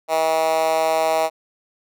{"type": "tone with high-pass filter", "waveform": "10% pulse", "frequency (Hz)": 160.3, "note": "E3", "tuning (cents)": -48, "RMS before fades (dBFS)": -19, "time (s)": [0.08, 1.3], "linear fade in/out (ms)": 50, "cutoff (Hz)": 660, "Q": 3.1, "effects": []}